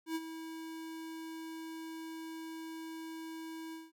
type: tone with ADSR envelope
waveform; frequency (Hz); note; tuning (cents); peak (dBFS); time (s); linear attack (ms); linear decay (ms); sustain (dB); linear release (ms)
square; 323.5; E4; -32; -33; 0.06-3.92; 94; 39; -10; 190
effects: none